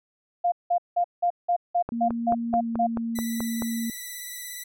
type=tone bursts; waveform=sine; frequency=701 Hz; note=F5; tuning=6 cents sharp; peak=-19 dBFS; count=10; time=0.44-2.87 s; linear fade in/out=10 ms; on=81 ms; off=180 ms
type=click train; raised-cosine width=1 ms; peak=-17 dBFS; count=9; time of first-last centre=1.89-3.622 s; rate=4.62 Hz
type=tone with pitch glide; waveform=sine; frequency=233.1 to 230 Hz; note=A#3 to A#3; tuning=0 to -23 cents; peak=-26 dBFS; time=1.92-3.9 s; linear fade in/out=2 ms; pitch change=-23 cents; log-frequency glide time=2.61-2.68 s
type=tone with vibrato; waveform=5% pulse; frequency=1975.5 Hz; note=B6; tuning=in tune; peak=-25 dBFS; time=3.15-4.64 s; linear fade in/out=10 ms; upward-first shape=triangle; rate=17 Hz; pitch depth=30 cents each way
effects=none